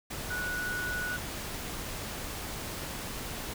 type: tone in noise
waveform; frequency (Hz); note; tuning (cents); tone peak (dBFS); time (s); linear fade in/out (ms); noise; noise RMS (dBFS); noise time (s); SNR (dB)
sine; 1470; F#6; -12; -32; 0.3-1.17; 10; pink; -38; 0.1-3.54; +3
effects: none